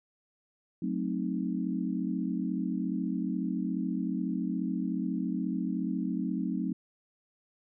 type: chord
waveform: sine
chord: F# diminished seventh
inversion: none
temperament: equal with one note detuned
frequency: 185 / 219.2 / 261.6 / 311.1 Hz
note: F#3 / A3 / C4 / Eb4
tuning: 0 / -6 / 0 / 0 cents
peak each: -33 / -35 / -34 / -36 dBFS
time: 0.82-6.73 s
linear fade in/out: 5 ms
effects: none